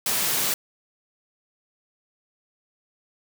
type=high-pass noise; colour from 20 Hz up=white; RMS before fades=-24 dBFS; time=0.06-0.54 s; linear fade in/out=2 ms; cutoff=110 Hz; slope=96 dB/octave; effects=none